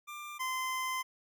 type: tone pair in turn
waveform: 25% pulse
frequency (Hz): 1189 / 1033.9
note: D6 / C6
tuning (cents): +21 / -21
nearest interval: major second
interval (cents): 242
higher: first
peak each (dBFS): -38 / -29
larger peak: second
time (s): 0.07-0.39 / 0.39-1.03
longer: second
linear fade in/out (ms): 20
effects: none